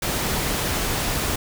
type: noise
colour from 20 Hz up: pink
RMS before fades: -24 dBFS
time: 0.02-1.36 s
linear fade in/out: 5 ms
effects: none